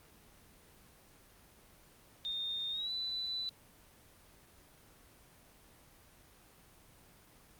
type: tone with pitch glide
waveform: sine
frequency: 3655 to 3986 Hz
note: A#7 to B7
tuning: -35 to +15 cents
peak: -35 dBFS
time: 2.25-3.49 s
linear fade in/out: 0 ms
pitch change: +150 cents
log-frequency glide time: 2.71-2.91 s
effects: pink hiss -61 dBFS RMS until 7.59 s + Opus 24 kbps